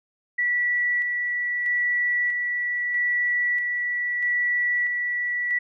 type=tone with tremolo; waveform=sine; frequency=1951 Hz; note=B6; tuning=22 cents flat; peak=-20 dBFS; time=0.38-5.59 s; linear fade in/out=10 ms; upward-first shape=square; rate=0.78 Hz; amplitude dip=30%; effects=none